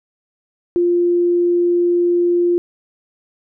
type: tone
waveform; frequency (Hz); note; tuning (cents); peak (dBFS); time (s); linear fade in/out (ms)
sine; 349.2; F4; 0; -12; 0.76-2.58; 0
effects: none